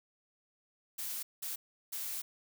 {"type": "noise bursts at uneven times", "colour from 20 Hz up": "blue", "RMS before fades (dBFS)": -39, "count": 3, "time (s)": [[0.98, 1.23], [1.42, 1.56], [1.92, 2.22]], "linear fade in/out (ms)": 10, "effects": []}